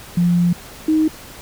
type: tone pair in turn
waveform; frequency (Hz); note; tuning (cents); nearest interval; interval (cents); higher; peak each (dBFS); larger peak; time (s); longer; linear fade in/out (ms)
sine; 174.61 / 312.9; F3 / D#4; 0 / +10; minor seventh; 1010; second; -12; neither; 0.17-0.53 / 0.88-1.08; first; 5
effects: pink hiss -38 dBFS RMS until 1.41 s